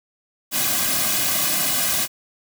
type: noise with comb filter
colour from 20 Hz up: white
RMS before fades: -21 dBFS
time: 0.51-2.08 s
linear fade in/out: 50 ms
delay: 2.2 ms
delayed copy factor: -0.9
effects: none